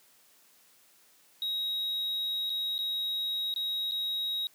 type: tone with dropouts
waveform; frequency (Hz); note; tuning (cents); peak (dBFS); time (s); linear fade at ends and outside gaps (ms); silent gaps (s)
triangle; 3803; A#7; +34; -28; 1.42-4.47; 1; 2.496-2.501 / 2.781-2.789 / 3.54-3.561 / 3.912-3.919
effects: white hiss -62 dBFS RMS until 4.54 s + high-pass 150 Hz 12 dB/octave